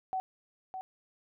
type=tone with echo; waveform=sine; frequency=754 Hz; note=F#5; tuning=32 cents sharp; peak=-30 dBFS; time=0.13-0.2 s; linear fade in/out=0 ms; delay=610 ms; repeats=1; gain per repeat=-7 dB; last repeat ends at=0.81 s; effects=none